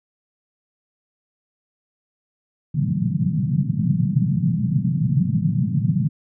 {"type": "band-pass noise", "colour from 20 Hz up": "pink", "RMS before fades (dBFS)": -20, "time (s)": [2.74, 6.09], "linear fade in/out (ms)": 5, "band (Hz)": [120, 200], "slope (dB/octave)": 48, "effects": []}